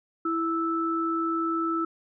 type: tone pair together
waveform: sine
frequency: 329.6 / 1315.5 Hz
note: E4 / E6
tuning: 0 / -4 cents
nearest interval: 2 octaves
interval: 2396 cents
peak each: -27 dBFS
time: 0.25-1.85 s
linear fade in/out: 5 ms
effects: none